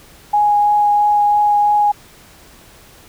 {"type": "tone with vibrato", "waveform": "sine", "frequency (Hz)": 829, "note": "G#5", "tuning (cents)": -3, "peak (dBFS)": -10, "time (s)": [0.33, 1.92], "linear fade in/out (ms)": 10, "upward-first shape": "triangle", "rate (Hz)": 3, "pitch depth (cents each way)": 10, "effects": ["pink hiss -44 dBFS RMS until 3.08 s"]}